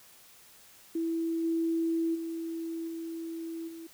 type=tone with level steps; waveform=sine; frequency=329.6 Hz; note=E4; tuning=in tune; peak=-28 / -26 / -33 / -35 / -41 dBFS; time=0.95-3.87 s; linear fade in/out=5 ms; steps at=1.43 / 2.14 / 2.87 / 3.67 s; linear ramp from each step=20 ms; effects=white hiss -56 dBFS RMS until 3.93 s